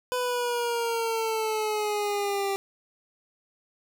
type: exponential sweep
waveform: 25% pulse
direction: down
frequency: 501 to 392 Hz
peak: -22 dBFS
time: 0.12-2.56 s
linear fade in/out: 0 ms
effects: none